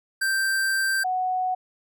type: tone pair in turn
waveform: square / sine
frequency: 1568 / 740 Hz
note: G6 / F#5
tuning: 0 / 0 cents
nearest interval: octave + minor second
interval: 1300 cents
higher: first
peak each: -22 dBFS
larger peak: neither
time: 0.21-1.04 / 1.04-1.55 s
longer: first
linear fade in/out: 10 ms
effects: none